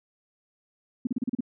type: tone bursts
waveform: sine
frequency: 246.9 Hz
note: B3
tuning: in tune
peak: -23 dBFS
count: 7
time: 1.05-1.407 s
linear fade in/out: 5 ms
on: 21 ms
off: 35 ms
effects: none